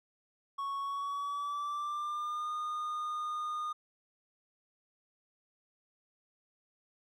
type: tone with pitch glide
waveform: triangle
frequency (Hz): 1108.7 to 1223.1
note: C#6 to D#6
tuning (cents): 0 to -30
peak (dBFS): -32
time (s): 0.58-3.73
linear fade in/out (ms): 10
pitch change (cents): +170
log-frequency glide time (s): 0.8-2.52
effects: none